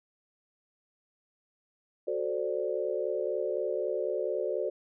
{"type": "chord", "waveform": "sine", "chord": "D dominant seventh", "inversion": "first", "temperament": "equal", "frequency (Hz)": [370, 440, 523.3, 587.3], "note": ["F#4", "A4", "C5", "D5"], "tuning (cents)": [0, 0, 0, 0], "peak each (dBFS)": -34, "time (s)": [2.07, 4.7], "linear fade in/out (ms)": 10, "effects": []}